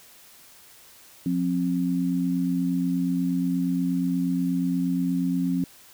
sine tone pair together, 177.4 / 265.8 Hz, F3 / C4, +27 / +27 cents, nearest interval perfect fifth, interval 700 cents, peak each -25 / -24 dBFS, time 1.26-5.64 s, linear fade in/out 2 ms, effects white hiss -51 dBFS RMS until 5.93 s

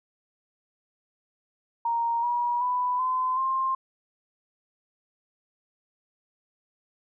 sine tone with pitch steps, 932.3 / 961.8 / 992.3 / 1023.8 / 1056.2 Hz, A#5 / B5 / B5 / C6 / C6, 0 / -46 / +8 / -38 / +16 cents, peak -23 dBFS, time 1.85-3.75 s, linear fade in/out 5 ms, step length 380 ms, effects none

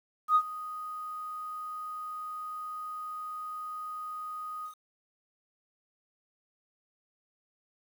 sine tone with ADSR envelope, 1244.5 Hz, D#6, in tune, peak -17 dBFS, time 0.28-4.75 s, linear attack 75 ms, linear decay 64 ms, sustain -19 dB, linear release 100 ms, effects tanh soft clip ceiling -14 dBFS + 9-bit

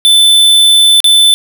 square tone with dropouts, 3520 Hz, A7, in tune, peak -4 dBFS, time 0.05-1.34 s, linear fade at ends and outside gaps 0 ms, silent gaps 1.003-1.043 s, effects none

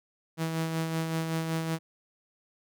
sawtooth tone with tremolo, 162.3 Hz, E3, 27 cents flat, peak -23 dBFS, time 0.37-1.79 s, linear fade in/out 50 ms, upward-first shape sine, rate 5.3 Hz, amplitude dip 40%, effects none

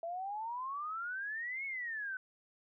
sine exponential two-way sweep, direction up then down, 659.3 to 2217 to 1498 Hz, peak -37 dBFS, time 0.03-2.17 s, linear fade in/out 2 ms, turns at 1.65 s, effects none

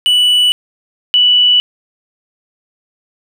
triangle / sine tone pair in turn, 2960 / 2960 Hz, F#7 / F#7, 0 / 0 cents, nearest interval unison, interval 0 cents, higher neither, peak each -6 dBFS, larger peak neither, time 0.06-0.52 / 1.14-1.6 s, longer neither, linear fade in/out 0 ms, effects none

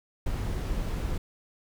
brown noise, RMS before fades -30 dBFS, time 0.26-1.18 s, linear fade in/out 5 ms, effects none

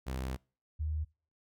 sawtooth / sine tone pair in turn, 64.9 / 77.18 Hz, C2 / D#2, -13 / -13 cents, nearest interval minor third, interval 300 cents, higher second, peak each -31 / -31 dBFS, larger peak neither, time 0.06-0.37 / 0.79-1.05 s, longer first, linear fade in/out 20 ms, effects noise-tail reverb RT60 0.4 s tail -26 dB re dry

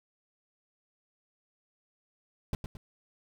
brown noise with echo, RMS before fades -28 dBFS, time 2.53-2.55 s, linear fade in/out 2 ms, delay 110 ms, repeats 2, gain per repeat -7 dB, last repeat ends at 2.77 s, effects none

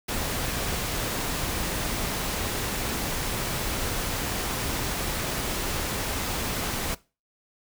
pink noise, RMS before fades -29 dBFS, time 0.08-6.95 s, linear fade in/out 10 ms, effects noise-tail reverb RT60 0.3 s tail -20 dB re dry

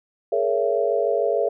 sine chord, A# half-diminished seventh, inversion third, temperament just, 419.5 / 466.2 / 559.4 / 671.3 Hz, G#4 / A#4 / C#5 / E5, +17 / 0 / +16 / +31 cents, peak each -24 dBFS, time 0.32-1.49 s, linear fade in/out 5 ms, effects none

